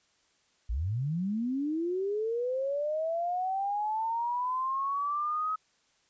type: linear sweep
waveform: sine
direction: up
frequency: 49.52 to 1278 Hz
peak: -28 dBFS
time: 0.69-5.56 s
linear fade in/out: 10 ms
effects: white hiss -69 dBFS RMS until 6.09 s + resampled to 16000 Hz